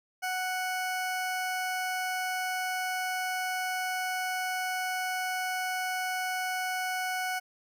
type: tone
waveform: 20% pulse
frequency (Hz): 740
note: F#5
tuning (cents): 0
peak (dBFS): -25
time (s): 0.22-7.4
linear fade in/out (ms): 20
effects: none